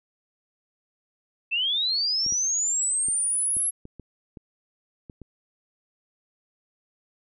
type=linear sweep; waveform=sine; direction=up; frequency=2600 to 11210 Hz; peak=-22 dBFS; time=1.51-3.71 s; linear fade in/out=20 ms
type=clicks; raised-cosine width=3 ms; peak=-28 dBFS; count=9; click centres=2.264 / 2.324 / 3.085 / 3.568 / 3.854 / 3.997 / 4.372 / 5.098 / 5.217 s
effects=none